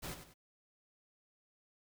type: noise with echo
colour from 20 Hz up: pink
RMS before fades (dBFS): -43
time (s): 0.02-0.15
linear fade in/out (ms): 20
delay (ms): 96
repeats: 2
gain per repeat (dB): -9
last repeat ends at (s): 0.342
effects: none